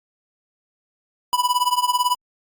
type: tone with tremolo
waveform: square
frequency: 987.8 Hz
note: B5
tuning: in tune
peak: -14 dBFS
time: 1.33-2.15 s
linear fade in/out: 0 ms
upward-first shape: triangle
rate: 18 Hz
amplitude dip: 95%
effects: Opus 48 kbps